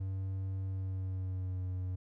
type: tone with pitch glide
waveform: triangle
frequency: 95.6 to 92.08 Hz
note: G2 to F#2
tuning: -43 to -8 cents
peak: -32 dBFS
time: 0-1.96 s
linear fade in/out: 10 ms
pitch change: -65 cents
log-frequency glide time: 0.64-1.64 s
effects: none